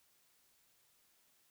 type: silence
effects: white hiss -72 dBFS RMS until 1.5 s